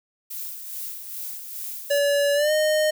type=noise with tremolo; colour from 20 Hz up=violet; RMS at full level=-32 dBFS; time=0.3-1.99 s; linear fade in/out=10 ms; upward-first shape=sine; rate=2.4 Hz; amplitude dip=50%
type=tone with pitch glide; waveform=square; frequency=571 to 615.5 Hz; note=D5 to D#5; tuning=-49 to -19 cents; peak=-19 dBFS; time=1.9-2.91 s; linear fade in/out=10 ms; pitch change=+130 cents; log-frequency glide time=2.34-2.52 s
effects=none